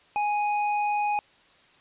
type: tone with hard clipping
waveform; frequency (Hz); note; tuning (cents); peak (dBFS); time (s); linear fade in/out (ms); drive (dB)
triangle; 830.6; G#5; 0; -25; 0.16-1.19; 0; 15
effects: white hiss -58 dBFS RMS until 1.8 s + resampled to 8000 Hz